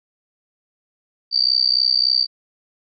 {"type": "tone with amplitude modulation", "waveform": "sine", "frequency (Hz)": 4631, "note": "D8", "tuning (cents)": -25, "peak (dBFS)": -10, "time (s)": [1.31, 2.27], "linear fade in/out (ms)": 50, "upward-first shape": "sine", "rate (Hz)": 63.5, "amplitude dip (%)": 100, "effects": []}